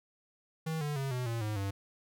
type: tone with pitch steps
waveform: square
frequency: 160 / 147.57 / 136.11 / 125.53 / 115.78 / 106.79 / 98.49 Hz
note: D#3 / D3 / C#3 / B2 / A#2 / G#2 / G2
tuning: +49 / +9 / -31 / +29 / -11 / +49 / +9 cents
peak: -33 dBFS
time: 0.66-1.71 s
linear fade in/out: 10 ms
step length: 150 ms
effects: none